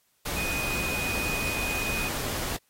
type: tone in noise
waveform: sine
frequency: 2489 Hz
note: D#7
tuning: in tune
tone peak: -30 dBFS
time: 0.36-2.09 s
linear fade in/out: 10 ms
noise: pink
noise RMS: -32 dBFS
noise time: 0.25-2.57 s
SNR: -1 dB
effects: white hiss -69 dBFS RMS until 2.69 s + AAC 48 kbps